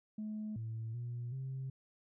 sine tone with pitch steps, 214.1 / 112.3 / 120.2 / 132.6 Hz, A3 / A2 / B2 / C3, -47 / +36 / -46 / +23 cents, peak -37 dBFS, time 0.18-1.7 s, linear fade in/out 5 ms, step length 380 ms, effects tanh soft clip ceiling -35 dBFS

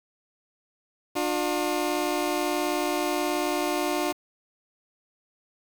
20% pulse tone pair together, 299.5 / 358.1 Hz, D4 / F4, +34 / +43 cents, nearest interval minor third, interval 309 cents, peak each -22 dBFS, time 1.15-4.13 s, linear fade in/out 20 ms, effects 7-bit

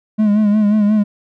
triangle tone with vibrato, 210 Hz, G#3, 19 cents sharp, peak -8 dBFS, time 0.18-1.04 s, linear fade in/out 20 ms, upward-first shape sine, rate 5.6 Hz, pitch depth 53 cents each way, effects none

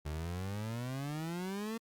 30% pulse exponential sweep, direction up, 73.42 to 231 Hz, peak -34 dBFS, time 0.05-1.78 s, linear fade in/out 10 ms, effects Opus 48 kbps

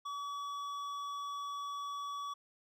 sine tone with hard clipping, 1139 Hz, C#6, 47 cents sharp, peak -40 dBFS, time 0.05-2.34 s, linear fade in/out 10 ms, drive 9 dB, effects none

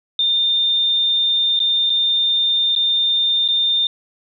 sine tone with dropouts, 3615 Hz, A7, 46 cents sharp, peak -14 dBFS, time 0.19-3.87 s, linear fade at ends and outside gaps 2 ms, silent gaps 1.592-1.601 / 1.897-1.901 / 2.752-2.761 / 3.479-3.486 s, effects none

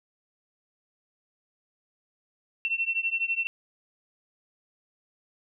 sine beating tone pair, 2699 / 2711 Hz, E7 / E7, +40 / +48 cents, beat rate 12 Hz, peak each -28 / -29 dBFS, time 2.65-3.47 s, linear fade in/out 0 ms, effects none

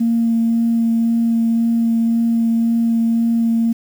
sine tone with vibrato, 229.9 Hz, A#3, 24 cents flat, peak -12 dBFS, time 0-3.73 s, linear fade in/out 10 ms, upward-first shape sine, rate 1.9 Hz, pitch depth 10 cents each way, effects tanh soft clip ceiling -8 dBFS + 7-bit

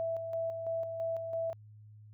sine tone with tremolo, 659.3 Hz, E5, in tune, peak -31 dBFS, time 0-1.53 s, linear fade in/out 0 ms, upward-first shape square, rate 3 Hz, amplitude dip 45%, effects added 106 Hz sine -51 dBFS peak until 2.13 s

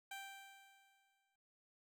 15% pulse tone with exponential decay, 784 Hz, G5, in tune, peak -39 dBFS, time 0.11-1.36 s, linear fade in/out 5 ms, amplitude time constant 270 ms, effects none

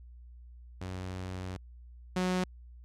sawtooth tone pair in turn, 92.5 / 183.03 Hz, F#2 / F#3, 0 / -19 cents, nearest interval octave, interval 1181 cents, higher second, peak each -33 / -24 dBFS, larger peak second, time 0.81-1.57 / 2.16-2.44 s, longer first, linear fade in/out 5 ms, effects added 60 Hz sine -48 dBFS peak until 2.84 s + low-pass 8000 Hz 12 dB/octave

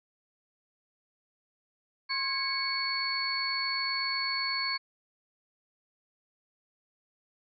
sine tone cluster, 1067 / 1644 / 2223 / 4426 Hz, C6 / G#6 / C#7 / C#8, +34 / -18 / +4 / -3 cents, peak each -36 / -39 / -34 / -31 dBFS, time 2.09-4.78 s, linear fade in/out 20 ms, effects none

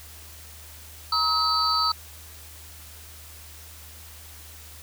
sine tone cluster, 943 / 1278 / 4056 / 4565 Hz, A#5 / D#6 / B7 / D8, +20 / +46 / +45 / -50 cents, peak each -31 / -23 / -31 / -24 dBFS, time 1.12-1.92 s, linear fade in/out 5 ms, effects added 77 Hz sine -46 dBFS peak until 4.82 s + white hiss -46 dBFS RMS until 4.82 s

